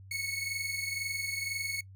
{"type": "tone pair together", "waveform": "sawtooth", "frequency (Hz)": [2195, 2217], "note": ["C#7", "C#7"], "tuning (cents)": [-18, 0], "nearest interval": "unison", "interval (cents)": 18, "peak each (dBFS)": [-32, -33], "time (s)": [0.11, 1.81], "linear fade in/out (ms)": 5, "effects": ["noise-tail reverb RT60 0.1 s tail -22 dB re dry", "added 96 Hz sine -48 dBFS peak until 1.95 s"]}